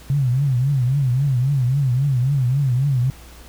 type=tone with vibrato; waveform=sine; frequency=132.4 Hz; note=C3; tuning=21 cents sharp; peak=-15 dBFS; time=0.1-3.1 s; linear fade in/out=0 ms; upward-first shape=triangle; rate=3.7 Hz; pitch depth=180 cents each way; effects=added 60 Hz sine -42 dBFS peak until 3.48 s + pink hiss -45 dBFS RMS until 3.48 s